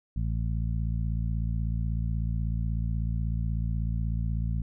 harmonic tone, 56.3 Hz, A1, 40 cents sharp, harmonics 1 / 2 / 3 / 4, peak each -28 / -31 / -35 / -42 dBFS, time 0.16-4.62 s, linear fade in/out 5 ms, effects none

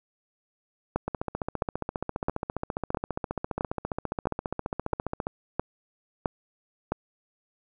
two click trains, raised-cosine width 1 ms, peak -15 / -11 dBFS, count 63 / 10, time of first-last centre 1.08-5.269 / 0.96-6.92 s, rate 14.8 / 1.51 Hz, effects none

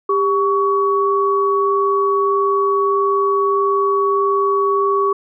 sine tone pair together, 397.6 / 1124.6 Hz, G4 / C#6, +25 / +25 cents, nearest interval octave + tritone, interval 1800 cents, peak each -16 dBFS, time 0.09-5.13 s, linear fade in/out 5 ms, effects none

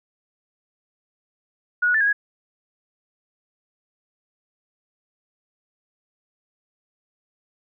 sine tone with pitch steps, 1453 / 1462 / 1761 / 1636 / 1666 Hz, F#6 / F#6 / A6 / G#6 / G#6, -32 / -21 / +1 / -26 / +5 cents, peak -16 dBFS, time 1.82-2.13 s, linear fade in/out 10 ms, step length 62 ms, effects none

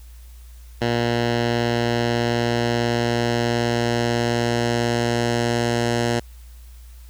10% pulse tone with low-pass filter sweep, 118.5 Hz, A#2, 29 cents sharp, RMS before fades -21 dBFS, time 0.81-6.2 s, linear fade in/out 10 ms, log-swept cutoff 4300 to 7400 Hz, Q 1.1, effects added 59 Hz sine -39 dBFS peak until 7.09 s + white hiss -54 dBFS RMS until 7.09 s

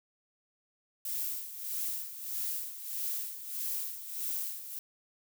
violet noise with tremolo, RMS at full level -34 dBFS, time 1.05-4.79 s, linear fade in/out 2 ms, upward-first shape sine, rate 1.6 Hz, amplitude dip 70%, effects none

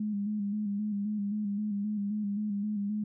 sine tone with vibrato, 206.6 Hz, G#3, 9 cents flat, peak -29 dBFS, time 0-3.04 s, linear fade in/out 5 ms, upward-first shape square, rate 3.8 Hz, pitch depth 42 cents each way, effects none

